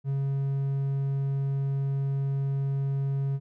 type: tone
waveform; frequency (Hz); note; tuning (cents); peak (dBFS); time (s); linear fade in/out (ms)
triangle; 137.6; C#3; -12; -23; 0.04-3.4; 50
effects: none